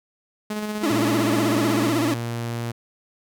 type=tone with tremolo; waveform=sawtooth; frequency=211.6 Hz; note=G#3; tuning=33 cents sharp; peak=-21 dBFS; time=0.5-1.9 s; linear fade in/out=5 ms; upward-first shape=square; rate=16 Hz; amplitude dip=30%
type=tone with vibrato; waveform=40% pulse; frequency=309 Hz; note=D#4; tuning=12 cents flat; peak=-19 dBFS; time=0.83-2.14 s; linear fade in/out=2 ms; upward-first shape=sine; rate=16 Hz; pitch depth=190 cents each way
type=tone with pitch glide; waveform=sawtooth; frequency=116.2 to 117.48 Hz; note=A#2 to A#2; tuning=-5 to +14 cents; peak=-22 dBFS; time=0.9-2.72 s; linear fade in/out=10 ms; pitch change=+19 cents; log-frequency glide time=1.23-1.79 s
effects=none